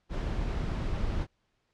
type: noise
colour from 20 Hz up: brown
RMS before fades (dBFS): -31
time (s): 0.09-1.27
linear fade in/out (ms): 50
effects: pink hiss -75 dBFS RMS until 1.73 s + low-pass 5000 Hz 12 dB/octave